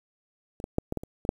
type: clicks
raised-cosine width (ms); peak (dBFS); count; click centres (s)
2; -27 / -19 / -10 / -16 / -17 / -25 / -21 / -8; 8; 0.601 / 0.641 / 0.784 / 0.924 / 0.973 / 1.035 / 1.251 / 1.291
effects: 8-bit